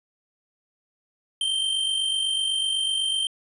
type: tone with amplitude modulation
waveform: square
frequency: 3136 Hz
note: G7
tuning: in tune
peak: -21 dBFS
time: 1.41-3.27 s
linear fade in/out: 2 ms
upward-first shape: sine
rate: 48 Hz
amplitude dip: 45%
effects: resampled to 24000 Hz